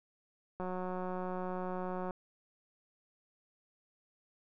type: click train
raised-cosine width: 1 ms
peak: -26 dBFS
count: 277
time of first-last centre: 0.6-2.108 s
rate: 183 Hz
effects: none